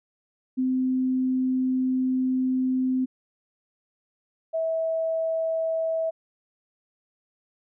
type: tone pair in turn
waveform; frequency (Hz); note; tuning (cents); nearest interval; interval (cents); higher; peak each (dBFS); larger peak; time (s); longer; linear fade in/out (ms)
sine; 257.8 / 649.6; C4 / E5; -26 / -26; octave + major third; 1600; second; -21 / -23; first; 0.57-3.06 / 4.53-6.11; first; 20
effects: none